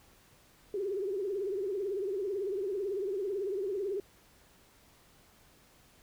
sine tone with vibrato, 392 Hz, G4, in tune, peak -31 dBFS, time 0.74-4 s, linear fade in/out 2 ms, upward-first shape triangle, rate 18 Hz, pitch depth 150 cents each way, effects pink hiss -62 dBFS RMS until 6.02 s

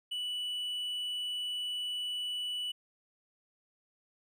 triangle tone, 2960 Hz, F#7, in tune, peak -32 dBFS, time 0.11-2.72 s, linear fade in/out 10 ms, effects none

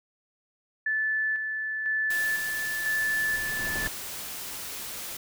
sine tone with tremolo, 1745 Hz, A6, 15 cents flat, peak -24 dBFS, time 0.86-3.87 s, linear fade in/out 5 ms, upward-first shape square, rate 1 Hz, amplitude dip 40%
pink noise with exponential growth, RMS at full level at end -33 dBFS, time 2.08-3.88 s, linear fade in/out 2 ms, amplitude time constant 390 ms
white noise, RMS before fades -37 dBFS, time 2.1-5.17 s, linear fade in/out 5 ms
effects none

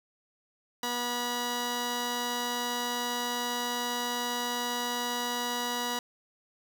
10% pulse tone pair together, 242.5 / 970 Hz, B3 / B5, -31 / -31 cents, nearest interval 2 octaves, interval 2400 cents, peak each -25 dBFS, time 0.83-5.99 s, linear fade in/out 2 ms, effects none

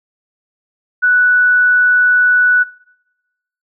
sine tone, 1480 Hz, F#6, in tune, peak -8 dBFS, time 1.02-2.64 s, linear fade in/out 20 ms, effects noise-tail reverb RT60 1.0 s tail -23 dB re dry

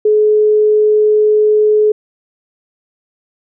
sine tone, 425.4 Hz, G#4, 42 cents sharp, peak -7 dBFS, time 0.05-1.92 s, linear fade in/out 5 ms, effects none

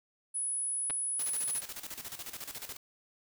sine tone, 10160 Hz, D#9, 35 cents sharp, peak -31 dBFS, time 0.34-1.61 s, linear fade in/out 20 ms
clicks, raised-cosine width 0.3 ms, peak -24 dBFS, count 2, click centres 0.899 / 0.906 s
white noise with tremolo, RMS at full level -41 dBFS, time 1.19-2.77 s, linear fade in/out 5 ms, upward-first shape square, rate 14 Hz, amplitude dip 70%
effects none

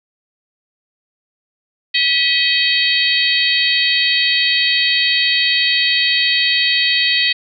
harmonic tone with a mistuned harmonic, 634 Hz, D#5, 32 cents sharp, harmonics 3 / 4 / 5 / 6 / 7, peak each -19 / -19 / -19 / -19 / -19 dBFS, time 1.94-7.33 s, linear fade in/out 10 ms, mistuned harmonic 3, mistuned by +46 cents, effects none

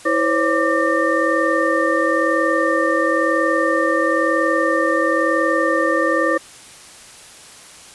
sine tone cluster, 327.1 / 514 / 555 / 1179 / 1815 Hz, E4 / C5 / C#5 / D6 / A#6, -13 / -31 / +2 / +6 / -47 cents, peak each -21 dBFS, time 0.05-6.38 s, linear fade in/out 10 ms, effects white hiss -41 dBFS RMS until 7.94 s + resampled to 24000 Hz

